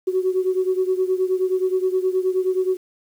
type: beating tone pair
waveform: sine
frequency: 370 / 379.5 Hz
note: F#4 / F#4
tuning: 0 / +44 cents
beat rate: 9.5 Hz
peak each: -19 / -22 dBFS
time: 0.07-2.77 s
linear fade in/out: 10 ms
effects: tanh soft clip ceiling -10 dBFS + 8-bit